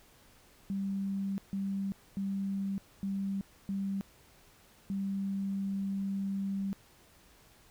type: tone bursts at uneven times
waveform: sine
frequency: 196 Hz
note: G3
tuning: in tune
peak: -31 dBFS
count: 6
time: 0.7-1.38 / 1.53-1.92 / 2.17-2.78 / 3.03-3.41 / 3.69-4.01 / 4.9-6.73 s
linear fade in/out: 0 ms
effects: pink hiss -61 dBFS RMS until 7.7 s